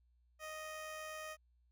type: tone with amplitude modulation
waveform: 15% pulse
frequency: 622.3 Hz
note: D#5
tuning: in tune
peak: -37 dBFS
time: 0.39-1.37 s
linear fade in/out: 50 ms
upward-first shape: sine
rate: 88.2 Hz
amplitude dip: 25%
effects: added 60 Hz sine -69 dBFS peak until 1.71 s